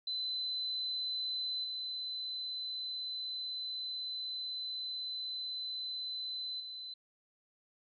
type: tone with level steps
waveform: sine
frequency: 4031 Hz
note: B7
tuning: 35 cents sharp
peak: -34 / -37 / -42 dBFS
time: 0.07-6.94 s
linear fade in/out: 5 ms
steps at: 1.64 / 6.6 s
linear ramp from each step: 2 ms
effects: none